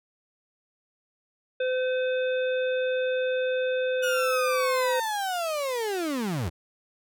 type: harmonic tone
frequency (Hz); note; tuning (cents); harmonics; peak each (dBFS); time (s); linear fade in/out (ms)
511; C5; -41; 1 / 3 / 5 / 7; -24 / -34 / -38 / -41; 1.6-5; 5
type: linear sweep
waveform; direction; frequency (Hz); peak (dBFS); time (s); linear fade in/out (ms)
35% pulse; down; 1463 to 71.6; -25; 4.02-6.5; 20
effects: none